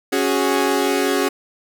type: chord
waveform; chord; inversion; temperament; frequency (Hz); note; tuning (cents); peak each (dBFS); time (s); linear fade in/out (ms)
sawtooth; C# suspended fourth; none; equal; 277.2 / 370 / 415.3; C#4 / F#4 / G#4; 0 / 0 / 0; -17; 0.12-1.29; 10
effects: none